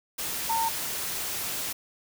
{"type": "tone in noise", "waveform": "sine", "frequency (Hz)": 910, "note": "A#5", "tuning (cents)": -42, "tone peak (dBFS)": -24, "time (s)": [0.49, 0.69], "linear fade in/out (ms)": 10, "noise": "white", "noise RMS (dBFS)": -32, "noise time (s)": [0.18, 1.73], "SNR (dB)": 5, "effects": []}